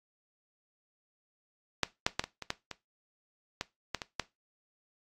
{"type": "clicks", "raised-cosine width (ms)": 0.2, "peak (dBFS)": [-8, -7, -9, -18, -21, -13, -21, -15, -13, -19, -12], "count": 11, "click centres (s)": [1.833, 2.065, 2.195, 2.24, 2.423, 2.504, 2.713, 3.611, 3.947, 4.018, 4.197], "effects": ["noise-tail reverb RT60 0.2 s tail -18 dB re dry", "AAC 48 kbps"]}